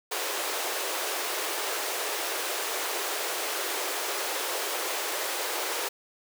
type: high-pass noise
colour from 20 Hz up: pink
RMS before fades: -31 dBFS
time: 0.11-5.89 s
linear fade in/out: 10 ms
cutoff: 360 Hz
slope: 48 dB/octave
effects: none